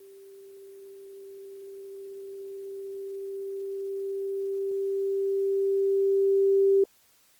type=tone with level ramp; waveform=sine; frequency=392 Hz; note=G4; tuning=in tune; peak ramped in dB=-47 to -17 dBFS; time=0-6.84 s; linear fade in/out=5 ms; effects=white hiss -62 dBFS RMS until 7.39 s + Opus 24 kbps